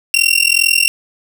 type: tone with amplitude modulation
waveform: sawtooth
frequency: 2745 Hz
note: F7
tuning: 31 cents flat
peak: -3 dBFS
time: 0.14-0.88 s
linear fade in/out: 0 ms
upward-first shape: sine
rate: 42.3 Hz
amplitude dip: 95%
effects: none